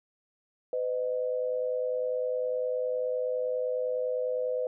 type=tone pair together; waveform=sine; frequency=506 / 615.9 Hz; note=B4 / D#5; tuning=+42 / -18 cents; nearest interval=minor third; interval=340 cents; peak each=-28 / -34 dBFS; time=0.73-4.67 s; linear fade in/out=2 ms; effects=none